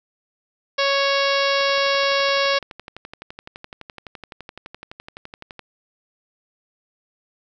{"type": "harmonic tone", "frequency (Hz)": 554.4, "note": "C#5", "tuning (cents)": 0, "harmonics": [1, 2, 3, 4, 5, 6, 7, 8, 9, 10], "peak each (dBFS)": [-21, -24, -26, -27, -28, -29, -29, -30, -31, -31], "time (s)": [0.78, 2.59], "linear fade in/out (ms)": 10}
{"type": "click train", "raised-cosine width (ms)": 0.3, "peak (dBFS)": -20, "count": 48, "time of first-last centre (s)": [1.61, 5.593], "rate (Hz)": 11.8}
{"effects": []}